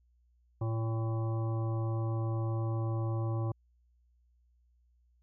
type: harmonic tone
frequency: 112.7 Hz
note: A2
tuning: 42 cents sharp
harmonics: 1 / 3 / 5 / 7 / 9 / 10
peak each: -30 / -40 / -44 / -47 / -49 / -50 dBFS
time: 0.61-3.52 s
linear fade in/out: 5 ms
effects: added 60 Hz sine -65 dBFS peak until 5.22 s